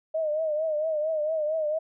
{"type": "tone with vibrato", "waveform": "sine", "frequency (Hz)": 621, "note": "D#5", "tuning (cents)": -3, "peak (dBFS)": -24, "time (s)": [0.14, 1.79], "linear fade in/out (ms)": 10, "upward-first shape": "triangle", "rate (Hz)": 4.4, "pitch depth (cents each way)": 87, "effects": []}